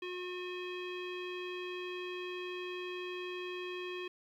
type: tone with low-pass filter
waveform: square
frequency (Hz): 361.2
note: F#4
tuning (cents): -42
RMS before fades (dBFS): -41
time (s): 0.02-4.08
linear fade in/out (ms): 5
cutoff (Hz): 2900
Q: 6.3
effects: 12-bit